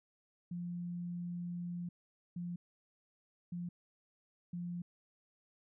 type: tone bursts at uneven times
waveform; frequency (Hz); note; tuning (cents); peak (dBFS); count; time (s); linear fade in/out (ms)
sine; 174.7; F3; +1; -38; 4; 0.51-1.89 / 2.36-2.56 / 3.52-3.69 / 4.53-4.82; 5
effects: none